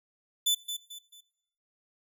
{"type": "tone with echo", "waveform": "sawtooth", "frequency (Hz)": 3500, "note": "A7", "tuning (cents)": -10, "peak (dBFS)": -20, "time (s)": [0.46, 0.55], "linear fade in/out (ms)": 10, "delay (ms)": 220, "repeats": 3, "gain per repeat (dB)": -9, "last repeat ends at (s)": 1.21, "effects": ["noise-tail reverb RT60 0.8 s tail -20 dB re dry"]}